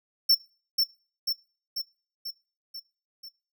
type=tone with echo; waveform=square; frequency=5410 Hz; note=E8; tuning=44 cents sharp; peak=-17 dBFS; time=0.29-0.35 s; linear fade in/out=10 ms; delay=490 ms; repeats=6; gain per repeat=-4 dB; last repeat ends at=3.29 s; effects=noise-tail reverb RT60 0.4 s tail -23 dB re dry